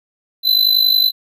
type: tone with amplitude modulation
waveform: square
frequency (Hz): 4021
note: B7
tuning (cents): +30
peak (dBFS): -8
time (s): 0.43-1.12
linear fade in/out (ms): 50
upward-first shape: sine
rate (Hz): 50.9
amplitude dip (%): 75
effects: none